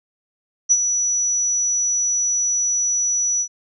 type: tone with ADSR envelope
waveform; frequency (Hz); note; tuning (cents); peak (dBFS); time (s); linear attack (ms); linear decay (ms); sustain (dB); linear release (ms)
sine; 5900; F#8; -6; -9; 0.69-3.48; 25; 47; -8; 74
effects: none